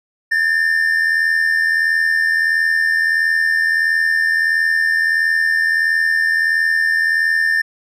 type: tone pair together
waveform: triangle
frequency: 1718.5 / 1800 Hz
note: A6 / A6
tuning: -41 / +39 cents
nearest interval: minor second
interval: 80 cents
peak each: -20 / -12 dBFS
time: 0.31-7.62 s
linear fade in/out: 10 ms
effects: none